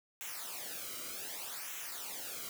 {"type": "noise with flanger", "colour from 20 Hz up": "white", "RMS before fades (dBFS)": -43, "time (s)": [0.21, 2.49], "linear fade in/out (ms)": 0, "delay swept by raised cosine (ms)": [0.21, 1.16], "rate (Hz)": 0.65, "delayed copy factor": -0.75, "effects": []}